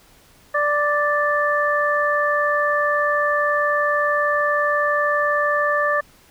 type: harmonic tone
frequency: 587.3 Hz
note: D5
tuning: in tune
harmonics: 1 / 2 / 3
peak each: -21 / -21 / -21 dBFS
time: 0.54-6.01 s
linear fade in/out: 10 ms
effects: pink hiss -52 dBFS RMS until 6.3 s